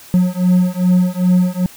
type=beating tone pair; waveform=triangle; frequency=180 / 182.5 Hz; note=F#3 / F#3; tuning=-47 / -24 cents; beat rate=2.5 Hz; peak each=-12 dBFS; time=0.14-1.66 s; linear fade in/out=0 ms; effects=white hiss -40 dBFS RMS until 1.76 s